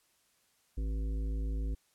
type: harmonic tone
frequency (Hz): 53.7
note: A1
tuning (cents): -41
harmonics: 1 / 3 / 5 / 7 / 9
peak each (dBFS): -31 / -47 / -46 / -53 / -55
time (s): 0.77-1.75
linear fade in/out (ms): 10
effects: white hiss -71 dBFS RMS until 1.94 s + low-pass 12000 Hz 12 dB/octave